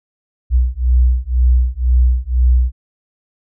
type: beating tone pair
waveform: sine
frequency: 61 / 63 Hz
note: B1 / B1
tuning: -21 / +35 cents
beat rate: 2 Hz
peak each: -13 dBFS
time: 0.5-2.72 s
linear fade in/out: 50 ms
effects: none